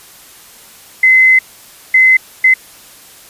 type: tone bursts at uneven times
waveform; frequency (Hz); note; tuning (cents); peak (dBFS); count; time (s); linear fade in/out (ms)
sine; 2048; C7; -38; -4; 3; 1.03-1.39 / 1.94-2.17 / 2.44-2.54; 5
effects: white hiss -39 dBFS RMS until 3.29 s + resampled to 32000 Hz